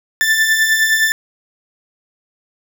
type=beating tone pair; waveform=40% pulse; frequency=1760 / 1769.7 Hz; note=A6 / A6; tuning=0 / +10 cents; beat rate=9.7 Hz; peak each=-19 / -12 dBFS; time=0.21-1.12 s; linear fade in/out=0 ms; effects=none